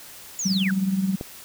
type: linear sweep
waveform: sine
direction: down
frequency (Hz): 7040 to 1396.9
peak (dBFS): -25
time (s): 0.39-0.71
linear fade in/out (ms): 2
type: tone with tremolo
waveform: sine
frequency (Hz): 191.2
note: G3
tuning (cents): -43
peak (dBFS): -17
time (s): 0.45-1.16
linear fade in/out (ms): 10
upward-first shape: triangle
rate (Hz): 19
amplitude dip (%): 70
type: click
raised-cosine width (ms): 2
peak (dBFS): -17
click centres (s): 1.211
effects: white hiss -43 dBFS RMS until 1.44 s